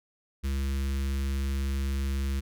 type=tone with notch filter; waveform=square; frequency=68.1 Hz; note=C#2; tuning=30 cents flat; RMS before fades=-29 dBFS; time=0.43-2.41 s; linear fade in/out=20 ms; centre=700 Hz; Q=0.5; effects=none